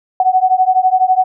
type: beating tone pair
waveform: sine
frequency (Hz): 740 / 752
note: F#5 / F#5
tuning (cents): 0 / +28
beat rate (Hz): 12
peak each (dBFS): -12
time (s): 0.2-1.24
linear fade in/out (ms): 2
effects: none